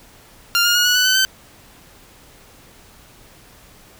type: tone with pitch steps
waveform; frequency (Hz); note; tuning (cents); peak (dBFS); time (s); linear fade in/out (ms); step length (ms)
15% pulse; 1396.9 / 1419.7 / 1442.8 / 1466.3 / 1490.3 / 1514.6 / 1539.3; F6 / F6 / F#6 / F#6 / F#6 / F#6 / G6; 0 / +28 / -44 / -16 / +12 / +40 / -32; -7; 0.55-1.25; 0; 100
effects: pink hiss -47 dBFS RMS until 3.99 s